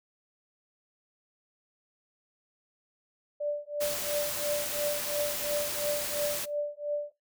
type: tone with tremolo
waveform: sine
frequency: 587.3 Hz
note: D5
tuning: in tune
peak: -26 dBFS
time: 3.4-7.12 s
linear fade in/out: 10 ms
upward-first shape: triangle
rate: 2.9 Hz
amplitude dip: 100%
type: noise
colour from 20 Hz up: white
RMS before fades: -34 dBFS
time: 3.8-6.46 s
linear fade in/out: 20 ms
effects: noise-tail reverb RT60 0.3 s tail -24 dB re dry